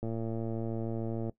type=click train; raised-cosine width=2 ms; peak=-23 dBFS; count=144; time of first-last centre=0.03-1.295 s; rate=113 Hz; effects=noise-tail reverb RT60 0.1 s tail -18 dB re dry